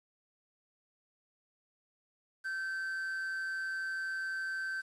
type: tone with amplitude modulation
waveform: triangle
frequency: 1549 Hz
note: G6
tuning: 21 cents flat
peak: -31 dBFS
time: 2.44-4.82 s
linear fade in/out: 20 ms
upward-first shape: sine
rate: 172 Hz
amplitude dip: 35%
effects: resampled to 24000 Hz + 10-bit